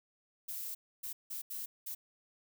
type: noise bursts at uneven times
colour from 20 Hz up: violet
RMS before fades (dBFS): -41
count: 5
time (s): 0.48-0.75 / 1.03-1.13 / 1.3-1.42 / 1.5-1.66 / 1.86-1.95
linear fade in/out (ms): 10
effects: none